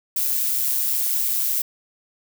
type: noise with amplitude modulation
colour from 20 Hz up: violet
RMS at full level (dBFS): -20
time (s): 0.16-1.62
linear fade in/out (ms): 5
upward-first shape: sine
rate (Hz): 132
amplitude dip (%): 45
effects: none